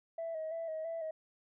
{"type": "tone with vibrato", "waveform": "sine", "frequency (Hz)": 647, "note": "E5", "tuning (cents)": -32, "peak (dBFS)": -35, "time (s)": [0.18, 1.11], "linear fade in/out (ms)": 5, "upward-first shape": "square", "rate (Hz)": 3, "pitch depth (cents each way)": 38, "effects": ["tanh soft clip ceiling -33 dBFS"]}